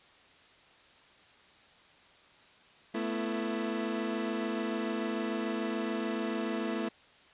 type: chord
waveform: 30% pulse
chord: A suspended second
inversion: none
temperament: equal with one note detuned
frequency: 220 / 246.9 / 333.3 Hz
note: A3 / B3 / E4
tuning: 0 / 0 / +19 cents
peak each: -32 / -35 / -33 dBFS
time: 2.94-6.89 s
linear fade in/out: 10 ms
effects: white hiss -59 dBFS RMS until 7.33 s + resampled to 8000 Hz